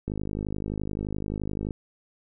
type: click train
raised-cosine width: 3 ms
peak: -18 dBFS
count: 85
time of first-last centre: 0.08-1.708 s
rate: 51.6 Hz
effects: none